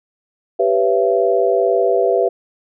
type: chord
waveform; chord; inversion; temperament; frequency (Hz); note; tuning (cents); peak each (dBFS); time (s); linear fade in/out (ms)
sine; C# half-diminished seventh; second; equal with one note detuned; 392 / 493.9 / 554.4 / 672.3; G4 / B4 / C#5 / E5; 0 / 0 / 0 / +34; -17 / -17 / -23 / -17; 0.59-2.29; 10
effects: none